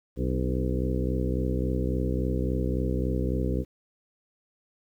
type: harmonic tone with a mistuned harmonic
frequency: 63.6 Hz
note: C2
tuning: 48 cents flat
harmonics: 1 / 2 / 3 / 4 / 5 / 6 / 7 / 8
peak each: -28 / -31 / -33 / -34 / -35 / -36 / -36 / -37 dBFS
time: 0.16-3.65 s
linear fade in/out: 50 ms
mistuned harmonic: 5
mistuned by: -42 cents
effects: 10-bit